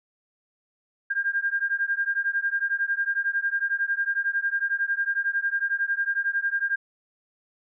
sine beating tone pair, 1600 / 1611 Hz, G6 / G6, +35 / +47 cents, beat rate 11 Hz, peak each -26 dBFS, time 1.1-6.76 s, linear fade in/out 10 ms, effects none

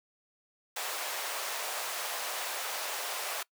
pink high-pass noise, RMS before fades -36 dBFS, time 0.76-3.43 s, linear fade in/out 5 ms, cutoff 560 Hz, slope 24 dB/octave, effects noise-tail reverb RT60 0.1 s tail -23 dB re dry

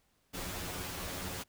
pink noise with comb filter, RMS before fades -40 dBFS, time 0.33-1.44 s, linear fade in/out 20 ms, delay 11 ms, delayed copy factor +0.85, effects pink hiss -73 dBFS RMS until 1.48 s

